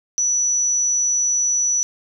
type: tone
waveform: sine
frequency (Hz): 5920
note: F#8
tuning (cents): 0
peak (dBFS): -16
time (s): 0.18-1.83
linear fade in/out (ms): 0
effects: none